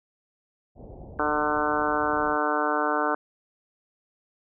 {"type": "low-pass noise", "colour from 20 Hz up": "pink", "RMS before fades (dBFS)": -43, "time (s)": [0.75, 2.38], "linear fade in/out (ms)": 50, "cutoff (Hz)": 780, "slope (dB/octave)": 48}
{"type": "harmonic tone", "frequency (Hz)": 150, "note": "D3", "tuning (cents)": 37, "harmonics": [2, 3, 4, 5, 6, 7, 8, 9, 10], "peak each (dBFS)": [-31, -31, -31, -31, -31, -31, -31, -31, -31], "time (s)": [1.19, 3.15], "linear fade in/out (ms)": 2}
{"effects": []}